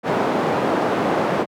white band-pass noise, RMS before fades -20 dBFS, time 0.03-1.46 s, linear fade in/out 50 ms, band 170 to 730 Hz, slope 12 dB/octave, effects high-pass 100 Hz 12 dB/octave

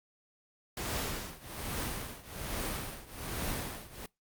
pink noise with tremolo, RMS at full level -34 dBFS, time 0.77-4.06 s, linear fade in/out 2 ms, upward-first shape triangle, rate 1.2 Hz, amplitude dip 90%, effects noise-tail reverb RT60 0.2 s tail -23 dB re dry + Opus 48 kbps

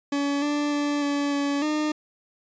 40% pulse tone with pitch steps, 283.5 / 292.9 / 290.6 / 286 / 283.8 / 304 Hz, C#4 / D4 / D4 / D4 / C#4 / D#4, +39 / -5 / -18 / -46 / +41 / -40 cents, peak -22 dBFS, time 0.12-1.92 s, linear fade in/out 5 ms, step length 300 ms, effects resampled to 16000 Hz

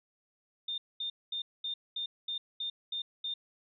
sine tone bursts, 3623 Hz, A7, 50 cents sharp, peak -33 dBFS, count 9, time 0.68-3.34 s, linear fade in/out 5 ms, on 100 ms, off 220 ms, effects none

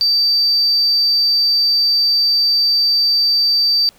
sine tone, 4650 Hz, D8, 18 cents flat, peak -10 dBFS, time 0.01-3.89 s, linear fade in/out 0 ms, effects tanh soft clip ceiling -8 dBFS + pink hiss -50 dBFS RMS until 3.98 s

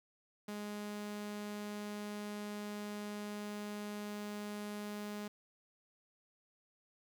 sawtooth tone, 207.7 Hz, G#3, in tune, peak -37 dBFS, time 0.48-5.28 s, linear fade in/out 5 ms, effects 11-bit

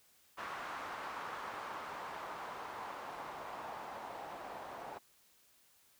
blue noise with low-pass filter sweep, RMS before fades -45 dBFS, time 0.37-4.99 s, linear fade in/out 20 ms, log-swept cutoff 1200 to 790 Hz, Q 2, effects white hiss -68 dBFS RMS until 5.99 s

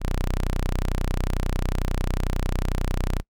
sawtooth tone, 31.1 Hz, B0, 13 cents sharp, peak -18 dBFS, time 0-3.23 s, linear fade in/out 50 ms, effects noise-tail reverb RT60 0.1 s tail -25 dB re dry

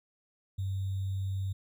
sine tone with sample-and-hold, 96.3 Hz, G2, 30 cents flat, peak -30 dBFS, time 0.58-1.53 s, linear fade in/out 10 ms, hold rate 3675 Hz, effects none

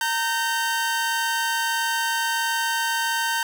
sawtooth tone pair together, 919.9 / 1547 Hz, A#5 / G6, -23 / -23 cents, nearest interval major sixth, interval 900 cents, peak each -21 dBFS, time 0.01-3.43 s, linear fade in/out 2 ms, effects none

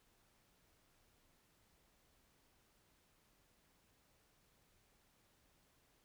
silence, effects pink hiss -74 dBFS RMS until 6.04 s

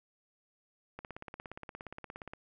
click train, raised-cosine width 0.5 ms, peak -28 dBFS, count 24, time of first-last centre 0.99-2.335 s, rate 17.1 Hz, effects none

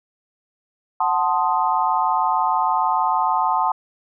sine chord, F# diminished seventh, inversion none, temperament equal, 740 / 880 / 1046.5 / 1244.5 Hz, F#5 / A5 / C6 / Eb6, 0 / 0 / 0 / 0 cents, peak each -23 / -20 / -22 / -25 dBFS, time 1-3.72 s, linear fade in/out 5 ms, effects none

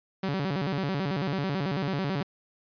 sawtooth tone with vibrato, 164.7 Hz, E3, 1 cent flat, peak -23 dBFS, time 0.23-2.23 s, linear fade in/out 5 ms, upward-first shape square, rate 9.1 Hz, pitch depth 260 cents each way, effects resampled to 11025 Hz

